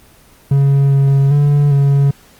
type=tone with pitch steps; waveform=triangle; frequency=138.9 / 138 / 144.6 / 140 Hz; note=C#3 / C#3 / D3 / C#3; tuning=+4 / -7 / -27 / +18 cents; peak=-6 dBFS; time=0.51-2.11 s; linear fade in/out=5 ms; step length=400 ms; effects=pink hiss -46 dBFS RMS until 2.39 s + Opus 24 kbps